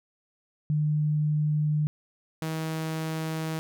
sine / sawtooth tone pair in turn, 151 / 159.47 Hz, D3 / D#3, +48 / +43 cents, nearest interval minor second, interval 95 cents, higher second, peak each -22 / -25 dBFS, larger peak first, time 0.7-1.87 / 2.42-3.59 s, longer neither, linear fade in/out 0 ms, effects none

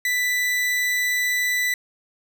40% pulse tone, 1983 Hz, B6, 7 cents sharp, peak -19 dBFS, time 0.05-1.74 s, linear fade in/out 2 ms, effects none

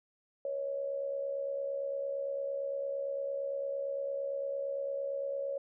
sine tone with amplitude modulation, 554.4 Hz, C#5, in tune, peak -30 dBFS, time 0.45-5.58 s, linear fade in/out 2 ms, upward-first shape sine, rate 68.8 Hz, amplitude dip 60%, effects none

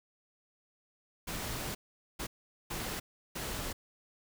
pink noise bursts at uneven times, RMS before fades -38 dBFS, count 4, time 1.27-1.75 / 2.19-2.27 / 2.7-3 / 3.35-3.73 s, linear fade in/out 10 ms, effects none

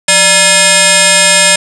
sine tone with frequency modulation, 2900 Hz, F#7, 35 cents flat, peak -4 dBFS, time 0.08-1.56 s, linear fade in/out 5 ms, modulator 769 Hz, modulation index 8, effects none

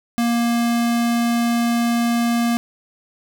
square tone, 235.3 Hz, A#3, 16 cents sharp, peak -17 dBFS, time 0.18-2.57 s, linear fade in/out 0 ms, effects none

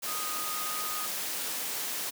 sine tone in noise, 1242 Hz, D#6, 3 cents flat, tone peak -37 dBFS, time 0.06-1.07 s, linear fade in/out 20 ms, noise white, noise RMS -34 dBFS, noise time 0.02-2.11 s, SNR -6 dB, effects high-pass 200 Hz 12 dB/octave

